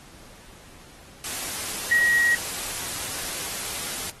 sine tone in noise, 1900 Hz, A#6, 33 cents sharp, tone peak -17 dBFS, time 1.91-2.35 s, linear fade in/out 2 ms, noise white, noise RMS -31 dBFS, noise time 1.24-4.1 s, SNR +11 dB, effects pink hiss -49 dBFS RMS until 4.2 s + AAC 32 kbps

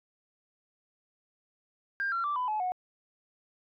sine tone with pitch steps, 1597 / 1366.4 / 1169.1 / 1000.3 / 855.8 / 732.2 Hz, G6 / F6 / D6 / B5 / A5 / F#5, +32 / -38 / -8 / +22 / -48 / -18 cents, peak -27 dBFS, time 2-2.72 s, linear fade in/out 0 ms, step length 120 ms, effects tanh soft clip ceiling -24 dBFS

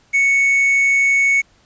triangle tone with quantisation, 2217 Hz, C#7, in tune, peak -10 dBFS, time 0.13-1.42 s, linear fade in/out 20 ms, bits 6, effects pink hiss -55 dBFS RMS until 1.65 s + resampled to 16000 Hz

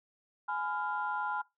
sine chord, F diminished, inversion first, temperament just, 838.1 / 1005.8 / 1396.9 Hz, Ab5 / Cb6 / F6, +16 / +31 / 0 cents, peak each -35 / -36 / -36 dBFS, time 0.48-1.42 s, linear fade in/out 10 ms, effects noise-tail reverb RT60 0.2 s tail -21 dB re dry + tanh soft clip ceiling -22 dBFS

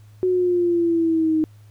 sine exponential sweep, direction down, 370 to 311.1 Hz, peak -16 dBFS, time 0.23-1.44 s, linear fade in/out 0 ms, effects added 105 Hz sine -44 dBFS peak until 1.7 s + pink hiss -60 dBFS RMS until 1.7 s

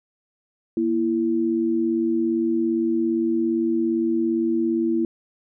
sine tone pair together, 235.3 / 332.8 Hz, A#3 / E4, +16 / +17 cents, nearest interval tritone, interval 601 cents, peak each -24 / -20 dBFS, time 0.77-5.05 s, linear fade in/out 2 ms, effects none

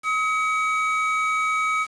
triangle tone pair together, 1271 / 2265 Hz, D#6 / C#7, +36 / +37 cents, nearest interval minor seventh, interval 1001 cents, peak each -20 / -23 dBFS, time 0.03-1.87 s, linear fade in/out 50 ms, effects resampled to 22050 Hz + 7-bit

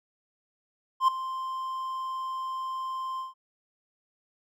triangle tone with ADSR envelope, 1046.5 Hz, C6, in tune, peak -14 dBFS, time 1-3.34 s, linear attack 80 ms, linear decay 6 ms, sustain -15 dB, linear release 150 ms, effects none

